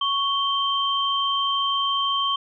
sine tone pair together, 1109 / 3137 Hz, C#6 / G7, 0 / +1 cents, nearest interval octave + tritone, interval 1801 cents, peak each -23 dBFS, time 0.01-2.36 s, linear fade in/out 5 ms, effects none

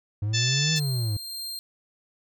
triangle exponential two-way sweep, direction up then down, 100.4 to 160.5 to 100.4 Hz, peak -22 dBFS, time 0.22-1.17 s, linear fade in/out 5 ms, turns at 0.73 s
harmonic tone, 880 Hz, A5, in tune, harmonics 2 / 3 / 4 / 5 / 6 / 7 / 8, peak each -33 / -32 / -29 / -32 / -29 / -33 / -33 dBFS, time 0.33-0.8 s, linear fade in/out 20 ms
sawtooth tone with tremolo, 4186 Hz, C8, in tune, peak -29 dBFS, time 0.76-1.59 s, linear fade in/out 0 ms, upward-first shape sine, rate 1.8 Hz, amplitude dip 35%
effects none

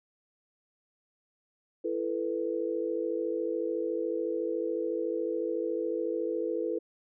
sine chord, E suspended fourth, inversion none, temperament equal with one note detuned, 334.2 / 440 / 493.9 Hz, E4 / A4 / B4, +24 / 0 / 0 cents, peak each -33 dBFS, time 1.84-6.79 s, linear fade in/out 10 ms, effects none

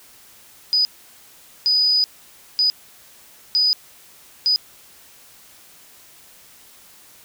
sine tone bursts at uneven times, 4968 Hz, D#8, 3 cents flat, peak -14 dBFS, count 5, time 0.73-0.85 / 1.66-2.04 / 2.59-2.7 / 3.55-3.73 / 4.46-4.56 s, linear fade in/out 0 ms, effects white hiss -48 dBFS RMS until 7.24 s

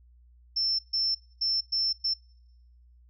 sine tone bursts at uneven times, 5350 Hz, E8, 25 cents sharp, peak -24 dBFS, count 5, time 0.56-0.79 / 0.93-1.15 / 1.41-1.61 / 1.72-1.93 / 2.04-2.14 s, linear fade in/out 10 ms, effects noise-tail reverb RT60 0.9 s tail -26 dB re dry + added 60 Hz sine -54 dBFS peak until 3.09 s

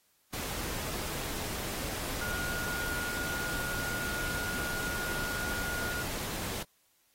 sine tone in noise, 1434 Hz, F6, 45 cents sharp, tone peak -35 dBFS, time 2.21-6.03 s, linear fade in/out 5 ms, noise pink, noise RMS -37 dBFS, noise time 0.33-6.63 s, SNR -1 dB, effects white hiss -70 dBFS RMS until 7.14 s + AAC 48 kbps

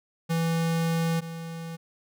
square tone pair in turn, 165.2 / 165.2 Hz, E3 / E3, +4 / +4 cents, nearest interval unison, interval 0 cents, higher neither, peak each -24 / -35 dBFS, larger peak first, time 0.29-1.21 / 1.21-1.77 s, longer first, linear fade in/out 20 ms, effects none

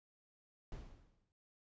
brown noise with exponential decay, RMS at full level -45 dBFS, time 0.72-1.32 s, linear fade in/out 1 ms, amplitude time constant 130 ms, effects resampled to 16000 Hz

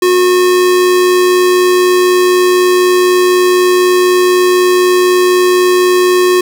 square tone with amplitude modulation, 362.8 Hz, F#4, 34 cents flat, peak -6 dBFS, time 0.02-6.41 s, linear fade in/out 5 ms, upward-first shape sine, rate 104 Hz, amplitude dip 25%, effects none

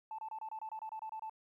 sine tone bursts, 877 Hz, A5, 6 cents flat, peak -39 dBFS, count 12, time 0.11-1.296 s, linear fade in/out 2 ms, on 75 ms, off 26 ms, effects tanh soft clip ceiling -36 dBFS + 13-bit

